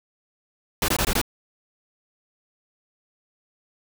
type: noise bursts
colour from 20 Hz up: pink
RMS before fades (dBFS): -22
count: 5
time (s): 0.82-1.215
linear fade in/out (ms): 2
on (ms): 63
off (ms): 20
effects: none